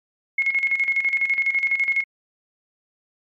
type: tone with tremolo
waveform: sine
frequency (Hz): 2169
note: C#7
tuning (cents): -38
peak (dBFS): -16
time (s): 0.38-2.04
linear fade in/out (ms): 5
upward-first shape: square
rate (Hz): 12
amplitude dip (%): 65
effects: MP3 32 kbps